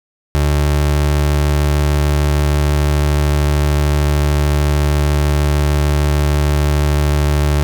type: tone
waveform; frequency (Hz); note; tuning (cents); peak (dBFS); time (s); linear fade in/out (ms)
30% pulse; 73.42; D2; 0; -9; 0.35-7.63; 0
effects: none